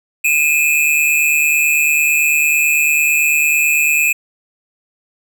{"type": "tone pair together", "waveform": "square", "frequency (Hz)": [2451, 2600], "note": ["D#7", "E7"], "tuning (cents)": [-27, -24], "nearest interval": "minor second", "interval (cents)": 103, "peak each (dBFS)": -15, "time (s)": [0.24, 4.13], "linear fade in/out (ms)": 10, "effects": []}